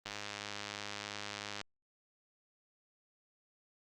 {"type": "click train", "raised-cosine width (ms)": 0.2, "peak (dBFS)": -23, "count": 161, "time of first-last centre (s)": [0.06, 1.613], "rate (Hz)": 103, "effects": ["Opus 32 kbps"]}